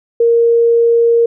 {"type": "tone", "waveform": "sine", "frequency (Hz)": 466.2, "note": "A#4", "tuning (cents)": 0, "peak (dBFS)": -7, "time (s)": [0.2, 1.26], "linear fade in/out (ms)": 5, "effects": []}